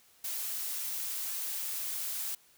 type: noise with high-pass filter sweep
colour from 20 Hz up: blue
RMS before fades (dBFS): -36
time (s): 0.24-2.35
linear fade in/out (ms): 5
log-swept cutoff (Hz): 270 to 610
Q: 0.87
effects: white hiss -63 dBFS RMS until 2.57 s